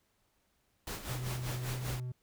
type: noise with tremolo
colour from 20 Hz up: pink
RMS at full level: -39 dBFS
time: 0.87-2 s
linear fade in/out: 2 ms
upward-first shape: sine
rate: 5.1 Hz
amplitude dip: 65%
type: tone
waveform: triangle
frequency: 125.2 Hz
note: B2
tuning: 24 cents sharp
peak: -34 dBFS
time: 1.09-2.12 s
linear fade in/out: 5 ms
effects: pink hiss -75 dBFS RMS until 2.22 s